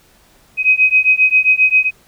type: beating tone pair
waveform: sine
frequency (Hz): 2519 / 2526.5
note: D#7 / D#7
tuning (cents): +21 / +26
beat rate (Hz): 7.5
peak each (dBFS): -12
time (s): 0.57-1.91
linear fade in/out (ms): 50
effects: pink hiss -51 dBFS RMS until 2.07 s